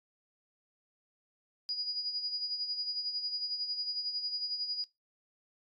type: tone with tremolo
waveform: sine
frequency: 4900 Hz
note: D#8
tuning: 27 cents flat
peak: -31 dBFS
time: 1.69-4.84 s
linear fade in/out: 0 ms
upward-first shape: sine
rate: 11 Hz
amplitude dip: 60%
effects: noise-tail reverb RT60 0.2 s tail -18 dB re dry + MP3 96 kbps